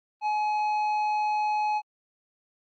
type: tone with tanh clipping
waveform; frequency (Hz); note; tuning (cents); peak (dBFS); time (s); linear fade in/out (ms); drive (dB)
sine; 846; G#5; +32; -25; 0.21-1.82; 50; 8
effects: Opus 32 kbps